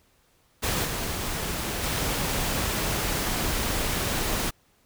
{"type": "noise with level steps", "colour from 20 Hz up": "pink", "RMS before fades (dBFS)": [-26, -30, -27], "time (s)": [0.62, 4.51], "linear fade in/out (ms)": 20, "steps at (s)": [0.84, 1.82], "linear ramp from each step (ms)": 20, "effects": ["pink hiss -64 dBFS RMS until 4.85 s"]}